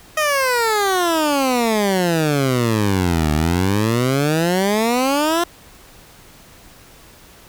15% pulse exponential two-way sweep, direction down then up, 629 to 74.5 to 351.2 Hz, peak -9 dBFS, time 0.17-5.44 s, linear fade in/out 5 ms, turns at 3.32 s, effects pink hiss -45 dBFS RMS until 7.48 s

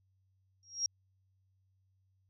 sine tone with exponential growth, 5610 Hz, F8, 7 cents sharp, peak -26 dBFS, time 0.63-0.86 s, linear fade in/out 1 ms, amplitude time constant 50 ms, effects added 95 Hz sine -70 dBFS peak until 2.29 s

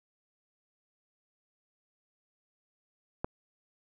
click, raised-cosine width 1 ms, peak -17 dBFS, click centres 3.245 s, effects none

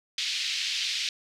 white band-pass noise, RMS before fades -30 dBFS, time 0.18-1.09 s, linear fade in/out 2 ms, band 2400 to 4800 Hz, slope 24 dB/octave, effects none

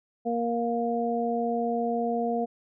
harmonic tone, 234.5 Hz, A#3, 11 cents sharp, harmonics 1 / 2 / 3, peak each -29 / -29 / -29 dBFS, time 0.25-2.46 s, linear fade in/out 20 ms, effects none

